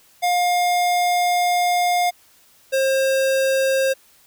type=tone pair in turn; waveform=square; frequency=710 / 534 Hz; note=F5 / C5; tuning=+28 / +35 cents; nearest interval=perfect fourth; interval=493 cents; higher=first; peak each=-17 dBFS; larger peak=neither; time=0.22-2.11 / 2.72-3.94 s; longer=first; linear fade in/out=20 ms; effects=white hiss -54 dBFS RMS until 4.26 s